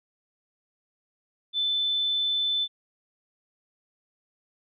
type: tone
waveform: sine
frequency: 3520 Hz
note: A7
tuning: in tune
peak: -23 dBFS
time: 1.53-2.68 s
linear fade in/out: 50 ms
effects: none